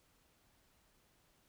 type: silence
effects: pink hiss -72 dBFS RMS until 1.48 s